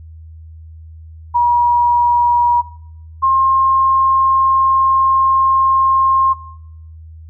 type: tone pair in turn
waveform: sine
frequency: 960 / 1065.2 Hz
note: B5 / C6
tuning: -49 / +31 cents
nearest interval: major second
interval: 180 cents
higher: second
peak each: -9 dBFS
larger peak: neither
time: 1.34-2.62 / 3.22-6.34 s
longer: second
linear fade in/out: 20 ms
effects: noise-tail reverb RT60 0.7 s tail -17 dB re dry + added 80 Hz sine -33 dBFS peak until 7.29 s